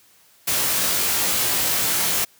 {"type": "noise with comb filter", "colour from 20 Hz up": "white", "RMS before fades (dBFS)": -21, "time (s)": [0.47, 2.25], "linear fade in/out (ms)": 10, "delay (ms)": 20, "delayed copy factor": -0.95, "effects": ["white hiss -55 dBFS RMS until 2.39 s", "high-pass 60 Hz 12 dB/octave"]}